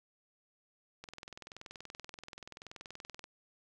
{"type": "click train", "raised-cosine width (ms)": 0.2, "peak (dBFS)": -29, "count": 47, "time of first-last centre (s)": [1.04, 3.241], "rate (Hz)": 20.9, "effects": []}